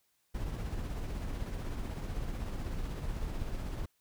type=noise with tremolo; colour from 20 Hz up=brown; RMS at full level=-35 dBFS; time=0.34-3.86 s; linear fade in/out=10 ms; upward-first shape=triangle; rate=16 Hz; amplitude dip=40%; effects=white hiss -75 dBFS RMS until 4 s